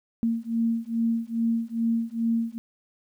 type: beating tone pair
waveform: sine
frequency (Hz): 228.3 / 230.7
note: A#3 / A#3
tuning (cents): -36 / -18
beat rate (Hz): 2.4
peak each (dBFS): -26 / -26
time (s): 0.23-2.58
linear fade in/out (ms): 0
effects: 10-bit